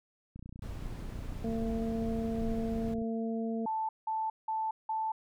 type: click train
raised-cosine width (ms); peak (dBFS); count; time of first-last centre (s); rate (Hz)
5; -33; 81; 0.36-3.018; 30.1
type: noise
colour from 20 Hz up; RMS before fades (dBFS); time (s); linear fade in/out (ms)
brown; -40; 0.62-2.94; 2
type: harmonic tone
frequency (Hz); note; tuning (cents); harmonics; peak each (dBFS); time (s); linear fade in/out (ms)
226.2; A3; +48; 1 / 2 / 3; -32 / -38 / -42; 1.44-3.66; 5
type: tone bursts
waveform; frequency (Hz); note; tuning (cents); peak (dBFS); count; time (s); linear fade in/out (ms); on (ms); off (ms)
sine; 880; A5; 0; -30; 4; 3.66-5.12; 5; 230; 180
effects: none